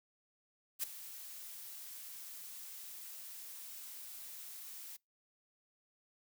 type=noise with ADSR envelope; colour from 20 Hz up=blue; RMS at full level=-35 dBFS; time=0.79-4.97 s; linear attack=41 ms; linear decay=11 ms; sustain=-14 dB; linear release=13 ms; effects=noise-tail reverb RT60 0.2 s tail -26 dB re dry